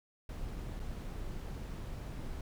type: noise with dropouts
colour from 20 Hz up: brown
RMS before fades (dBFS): -41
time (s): 0.29-2.41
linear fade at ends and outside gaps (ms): 2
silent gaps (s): 0.795-0.799
effects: none